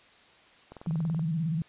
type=click train; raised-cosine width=1 ms; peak=-30 dBFS; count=11; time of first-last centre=0.72-1.194 s; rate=21.1 Hz
type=tone with vibrato; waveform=sine; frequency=161.7 Hz; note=E3; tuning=33 cents flat; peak=-26 dBFS; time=0.87-1.62 s; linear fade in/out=2 ms; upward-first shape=square; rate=17 Hz; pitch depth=93 cents each way
effects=white hiss -57 dBFS RMS until 1.68 s + resampled to 8000 Hz

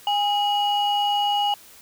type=tone pair together; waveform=sine; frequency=818 / 2910 Hz; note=G#5 / F#7; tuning=-26 / -29 cents; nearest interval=octave + minor seventh; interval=2197 cents; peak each=-19 / -23 dBFS; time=0.07-1.54 s; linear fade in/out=2 ms; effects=tanh soft clip ceiling -14 dBFS + white hiss -48 dBFS RMS until 1.81 s

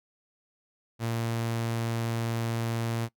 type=tone; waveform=sawtooth; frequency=115.3 Hz; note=A#2; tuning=19 cents flat; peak=-24 dBFS; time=0.99-3.09 s; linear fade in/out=50 ms; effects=noise-tail reverb RT60 0.1 s tail -21 dB re dry

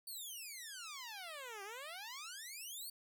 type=exponential two-way sweep; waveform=10% pulse; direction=down then up; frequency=4590 to 384.9 to 4590 Hz; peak=-38 dBFS; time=0.07-2.9 s; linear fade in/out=5 ms; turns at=1.63 s; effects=none

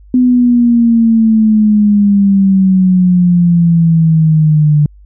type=exponential sweep; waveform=sine; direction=down; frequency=252.8 to 147.5 Hz; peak=-5 dBFS; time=0.14-4.86 s; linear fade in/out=2 ms; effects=added 50 Hz sine -36 dBFS peak until 5.05 s

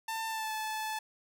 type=tone with pitch glide; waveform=sawtooth; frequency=894 to 869.1 Hz; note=A5 to A5; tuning=+27 to -22 cents; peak=-30 dBFS; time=0.08-0.99 s; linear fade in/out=5 ms; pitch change=-49 cents; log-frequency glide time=0.27-0.52 s; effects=none

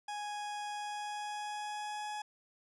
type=tone with pitch glide; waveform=40% pulse; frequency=830.6 to 841.2 Hz; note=G#5 to G#5; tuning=0 to +22 cents; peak=-37 dBFS; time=0.08-2.22 s; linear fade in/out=5 ms; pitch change=+22 cents; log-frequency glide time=0.7-2.07 s; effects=resampled to 22050 Hz

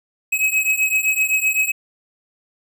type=beating tone pair; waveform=square; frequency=2549 / 2556.8 Hz; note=D#7 / D#7; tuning=+41 / +47 cents; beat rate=7.8 Hz; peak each=-21 / -19 dBFS; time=0.32-1.72 s; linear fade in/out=10 ms; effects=none

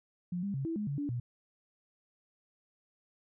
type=tone with pitch steps; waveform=sine; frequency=177.2 / 200.1 / 135.8 / 328.7 / 209.5 / 141.6 / 288.5 / 121.2 Hz; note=F3 / G3 / C#3 / E4 / G#3 / C#3 / D4 / B2; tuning=+25 / +36 / -35 / -5 / +15 / +37 / -31 / -32 cents; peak=-32 dBFS; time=0.32-1.2 s; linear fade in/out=5 ms; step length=110 ms; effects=none

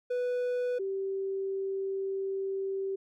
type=tone pair in turn; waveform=triangle / sine; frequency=493.9 / 388 Hz; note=B4 / G4; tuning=0 / -18 cents; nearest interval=major third; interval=418 cents; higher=first; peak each=-26 / -30 dBFS; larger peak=first; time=0.1-0.79 / 0.79-2.96 s; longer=second; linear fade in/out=10 ms; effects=none

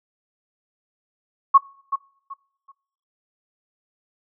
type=tone with echo; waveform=sine; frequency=1100 Hz; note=C#6; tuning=14 cents flat; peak=-7 dBFS; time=1.54-1.58 s; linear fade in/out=10 ms; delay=380 ms; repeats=3; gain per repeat=-12 dB; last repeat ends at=2.72 s; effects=noise-tail reverb RT60 0.7 s tail -24 dB re dry

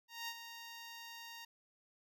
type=tone with ADSR envelope; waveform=10% pulse; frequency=930 Hz; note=A#5; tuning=4 cents flat; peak=-31 dBFS; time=0.08-1.45 s; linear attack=200 ms; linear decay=56 ms; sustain=-9 dB; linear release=6 ms; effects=none

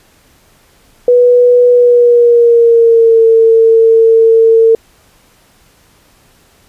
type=tone with pitch glide; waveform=sine; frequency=490 to 451.9 Hz; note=B4 to A4; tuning=-14 to +46 cents; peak=-3 dBFS; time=1.08-4.75 s; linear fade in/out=2 ms; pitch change=-140 cents; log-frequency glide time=1.7-3.23 s; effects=pink hiss -48 dBFS RMS until 6.68 s + resampled to 32000 Hz

